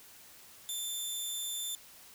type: tone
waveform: 15% pulse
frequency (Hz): 3544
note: A7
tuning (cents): +12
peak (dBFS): -28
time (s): 0.69-1.75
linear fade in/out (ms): 0
effects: white hiss -55 dBFS RMS until 2.14 s